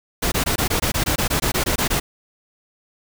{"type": "noise bursts", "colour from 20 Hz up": "pink", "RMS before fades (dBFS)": -20, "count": 15, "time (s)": [0.22, 2], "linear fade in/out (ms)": 10, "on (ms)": 100, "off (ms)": 20, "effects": []}